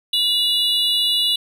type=tone cluster; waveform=triangle; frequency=2892 / 3483 / 3935 Hz; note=F#7 / A7 / B7; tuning=-40 / -18 / -7 cents; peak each=-19 dBFS; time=0.13-1.36 s; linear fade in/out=5 ms; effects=none